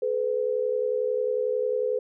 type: tone pair together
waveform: sine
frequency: 429.9 / 501 Hz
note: A4 / B4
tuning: -40 / +25 cents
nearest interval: minor third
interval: 265 cents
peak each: -27 / -25 dBFS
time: 0.02-1.99 s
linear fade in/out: 5 ms
effects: none